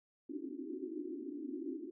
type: band-pass noise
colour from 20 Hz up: pink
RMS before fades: -43 dBFS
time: 0.29-1.91 s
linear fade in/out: 5 ms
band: 260 to 370 Hz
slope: 96 dB/octave
effects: none